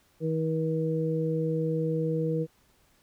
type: harmonic tone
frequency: 160 Hz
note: D#3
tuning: 49 cents sharp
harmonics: 1 / 2 / 3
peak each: -28 / -33 / -29 dBFS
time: 0.2-2.47 s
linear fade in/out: 50 ms
effects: pink hiss -65 dBFS RMS until 3.02 s